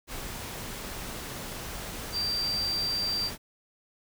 sine tone in noise, 4699 Hz, D8, in tune, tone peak -27 dBFS, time 2.12-3.31 s, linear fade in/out 50 ms, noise pink, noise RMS -38 dBFS, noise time 0.07-3.38 s, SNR +8 dB, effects none

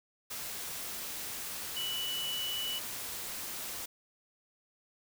sine tone in noise, 2960 Hz, F#7, in tune, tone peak -34 dBFS, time 1.76-2.79 s, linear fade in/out 10 ms, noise white, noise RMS -40 dBFS, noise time 0.3-3.86 s, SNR +3 dB, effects none

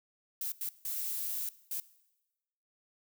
violet noise bursts at uneven times, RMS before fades -36 dBFS, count 4, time 0.41-0.52 / 0.61-0.69 / 0.85-1.49 / 1.71-1.8 s, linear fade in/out 2 ms, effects noise-tail reverb RT60 1.0 s tail -19 dB re dry

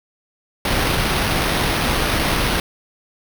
pink noise with sample-and-hold, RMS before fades -19 dBFS, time 0.65-2.6 s, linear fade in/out 2 ms, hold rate 7350 Hz, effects none

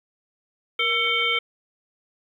harmonic tone with a mistuned harmonic, 446.5 Hz, A4, 25 cents sharp, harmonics 1 / 3 / 5 / 7 / 8, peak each -31 / -28 / -23 / -24 / -34 dBFS, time 0.79-1.39 s, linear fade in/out 5 ms, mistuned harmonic 1, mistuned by +95 cents, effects 9-bit

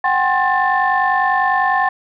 sine tone cluster, 748 / 798 / 1062 / 1776 Hz, F#5 / G5 / C6 / A6, +19 / +31 / +25 / +16 cents, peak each -18 dBFS, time 0.04-1.89 s, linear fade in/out 5 ms, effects tanh soft clip ceiling -5 dBFS

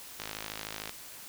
click train, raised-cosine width 0.2 ms, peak -19 dBFS, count 38, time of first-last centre 0.2-0.894 s, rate 53.3 Hz, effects white hiss -47 dBFS RMS until 1.28 s

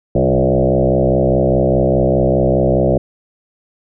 sine tone with frequency modulation, 354.8 Hz, F4, 27 cents sharp, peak -10 dBFS, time 0.15-2.98 s, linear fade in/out 5 ms, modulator 64.9 Hz, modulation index 4.4, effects none

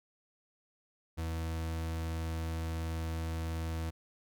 40% pulse tone, 81.4 Hz, E2, 21 cents flat, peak -33 dBFS, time 1.17-3.91 s, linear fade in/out 20 ms, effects none

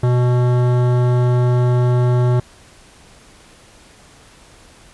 sine tone with hard clipping, 123.47 Hz, B2, in tune, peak -14 dBFS, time 0.03-2.4 s, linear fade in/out 5 ms, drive 16 dB, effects pink hiss -46 dBFS RMS until 4.93 s + resampled to 24000 Hz

